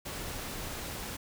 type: noise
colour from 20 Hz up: pink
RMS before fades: -39 dBFS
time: 0.05-1.17 s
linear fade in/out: 10 ms
effects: none